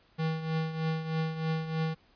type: tone with tremolo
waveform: square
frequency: 160 Hz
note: D#3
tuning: 49 cents sharp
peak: -27 dBFS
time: 0.18-1.95 s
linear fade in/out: 20 ms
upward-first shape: triangle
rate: 3.2 Hz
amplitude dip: 70%
effects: pink hiss -64 dBFS RMS until 2.15 s + resampled to 11025 Hz